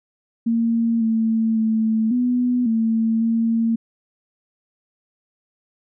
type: tone with pitch steps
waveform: sine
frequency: 230.1 / 223.9 / 221.1 / 246.9 / 224.8 / 227.9 Hz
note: A#3 / A3 / A3 / B3 / A3 / A#3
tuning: -22 / +30 / +9 / 0 / +37 / -39 cents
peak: -16 dBFS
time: 0.46-3.76 s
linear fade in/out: 10 ms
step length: 550 ms
effects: none